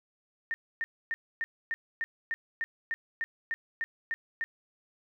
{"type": "tone bursts", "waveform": "sine", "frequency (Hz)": 1825, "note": "A#6", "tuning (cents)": -37, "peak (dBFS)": -29, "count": 14, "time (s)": [0.51, 4.44], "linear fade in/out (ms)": 0, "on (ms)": 30, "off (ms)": 270, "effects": []}